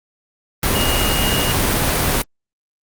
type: tone in noise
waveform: sine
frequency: 2860 Hz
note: F7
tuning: 41 cents sharp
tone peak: -21 dBFS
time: 0.75-1.52 s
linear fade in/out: 2 ms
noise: pink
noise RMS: -17 dBFS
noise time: 0.63-2.22 s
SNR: -7 dB
effects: Opus 32 kbps